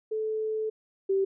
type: tone pair in turn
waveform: sine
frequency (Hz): 435.6 / 388.1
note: A4 / G4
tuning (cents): -17 / -17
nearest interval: major second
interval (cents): 200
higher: first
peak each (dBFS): -27 / -22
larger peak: second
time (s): 0.11-0.7 / 1.09-1.25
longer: first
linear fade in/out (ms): 10
effects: none